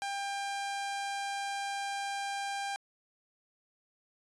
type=tone; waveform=sawtooth; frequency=797 Hz; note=G5; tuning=28 cents sharp; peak=-30 dBFS; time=0.02-2.76 s; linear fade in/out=0 ms; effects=resampled to 22050 Hz